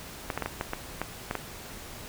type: clicks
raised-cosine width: 0.5 ms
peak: -14 dBFS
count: 9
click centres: 0.302 / 0.376 / 0.423 / 0.46 / 0.611 / 0.734 / 1.016 / 1.311 / 1.353 s
effects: pink hiss -43 dBFS RMS until 2.08 s